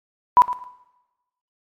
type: tone with echo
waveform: sine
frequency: 987.8 Hz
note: B5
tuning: in tune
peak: -8 dBFS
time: 0.37-0.42 s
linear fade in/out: 0 ms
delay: 110 ms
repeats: 2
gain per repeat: -14 dB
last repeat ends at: 0.64 s
effects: noise-tail reverb RT60 1.0 s tail -17 dB re dry + MP3 64 kbps